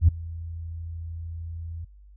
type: tone with ADSR envelope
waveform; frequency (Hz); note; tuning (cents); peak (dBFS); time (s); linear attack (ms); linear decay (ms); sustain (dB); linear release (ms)
sine; 83.1; E2; +15; -9; 0.01-1.85; 71; 9; -23; 10
effects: tanh soft clip ceiling -7 dBFS + added 50 Hz sine -47 dBFS peak until 2.16 s